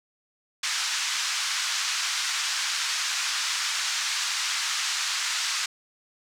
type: band-pass noise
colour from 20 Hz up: white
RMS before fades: -28 dBFS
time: 0.63-5.66 s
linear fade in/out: 5 ms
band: 1100 to 6700 Hz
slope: 24 dB/octave
effects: none